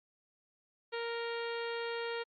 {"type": "harmonic tone with a mistuned harmonic", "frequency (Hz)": 466.2, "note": "A#4", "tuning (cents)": 0, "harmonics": [1, 2, 3, 4, 5, 6, 7, 8, 9], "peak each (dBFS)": [-37, -44, -45, -46, -49, -50, -51, -54, -52], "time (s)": [0.92, 2.24], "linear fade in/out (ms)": 20, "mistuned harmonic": 9, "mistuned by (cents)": 23, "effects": ["Opus 48 kbps"]}